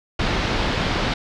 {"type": "low-pass noise", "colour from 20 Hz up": "pink", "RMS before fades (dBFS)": -22, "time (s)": [0.19, 1.14], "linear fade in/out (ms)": 5, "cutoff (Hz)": 4500, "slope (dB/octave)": 24, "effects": []}